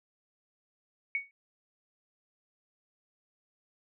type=tone with exponential decay; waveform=sine; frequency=2230 Hz; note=C#7; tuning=10 cents sharp; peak=-25 dBFS; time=1.15-1.31 s; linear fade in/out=1 ms; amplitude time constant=33 ms; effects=none